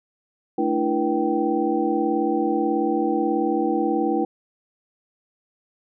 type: tone cluster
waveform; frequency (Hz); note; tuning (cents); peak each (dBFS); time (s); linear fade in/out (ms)
sine; 219.7 / 296 / 334.4 / 482.2 / 776; A3 / D4 / E4 / B4 / G5; -2 / +14 / +25 / -41 / -18; -28 / -25 / -23 / -27 / -26; 0.58-4.25; 5
effects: none